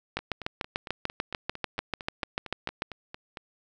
two click trains, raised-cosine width 0.3 ms, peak -12 / -22 dBFS, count 19 / 15, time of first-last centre 0.17-2.821 / 0.19-3.372 s, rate 6.79 / 4.4 Hz, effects none

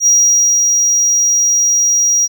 triangle tone with ADSR envelope, 5730 Hz, F8, 44 cents sharp, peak -5 dBFS, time 0-2.28 s, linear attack 64 ms, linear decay 540 ms, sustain -3 dB, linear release 37 ms, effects none

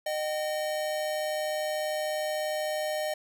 square tone pair together, 612.8 / 766 Hz, D#5 / G5, -27 / -40 cents, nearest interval major third, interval 387 cents, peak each -30 / -37 dBFS, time 0.06-3.14 s, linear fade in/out 5 ms, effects none

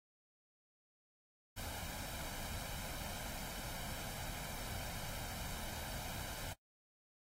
pink noise with comb filter, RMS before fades -45 dBFS, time 1.56-6.54 s, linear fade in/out 20 ms, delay 1.3 ms, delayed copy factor +0.6, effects noise-tail reverb RT60 0.1 s tail -21 dB re dry + AAC 48 kbps

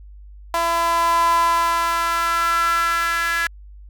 sawtooth tone with high-pass filter sweep, 336.4 Hz, E4, 35 cents sharp, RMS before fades -19 dBFS, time 0.54-3.47 s, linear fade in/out 2 ms, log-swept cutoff 850 to 1600 Hz, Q 6.3, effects added 50 Hz sine -38 dBFS peak until 3.89 s

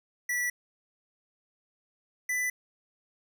square tone pair in turn, 1955 / 1992.6 Hz, B6 / B6, -18 / +15 cents, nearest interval unison, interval 33 cents, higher second, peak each -28 dBFS, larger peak neither, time 0.29-0.5 / 2.29-2.5 s, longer neither, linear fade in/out 5 ms, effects none

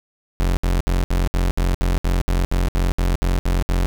40% pulse tone bursts, 44.61 Hz, F1, 38 cents sharp, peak -15 dBFS, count 15, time 0.4-3.86 s, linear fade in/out 0 ms, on 170 ms, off 65 ms, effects none

